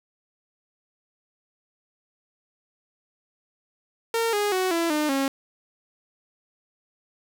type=tone with pitch steps; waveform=sawtooth; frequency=458.1 / 412.9 / 372.1 / 335.3 / 302.2 / 272.4 Hz; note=A#4 / G#4 / F#4 / E4 / D4 / C#4; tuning=-30 / -10 / +10 / +30 / +50 / -30 cents; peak=-18 dBFS; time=4.14-5.28 s; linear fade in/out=2 ms; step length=190 ms; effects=none